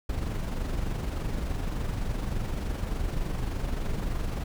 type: noise with amplitude modulation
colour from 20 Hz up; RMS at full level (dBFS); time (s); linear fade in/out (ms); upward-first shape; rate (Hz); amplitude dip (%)
brown; -28; 0.09-4.44; 5; sine; 23.4; 45
effects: none